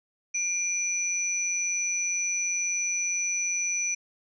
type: tone pair together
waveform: sine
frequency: 2381 / 5941 Hz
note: D7 / F#8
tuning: +23 / +6 cents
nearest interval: octave + major third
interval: 1583 cents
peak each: -30 / -27 dBFS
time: 0.34-3.95 s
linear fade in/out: 10 ms
effects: none